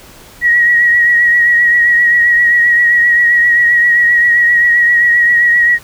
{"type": "tone with vibrato", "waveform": "sine", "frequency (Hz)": 1907, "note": "A#6", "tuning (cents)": 39, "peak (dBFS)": -6, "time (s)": [0.41, 5.79], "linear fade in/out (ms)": 50, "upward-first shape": "triangle", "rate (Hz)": 7.6, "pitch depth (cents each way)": 35, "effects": ["pink hiss -38 dBFS RMS until 5.83 s"]}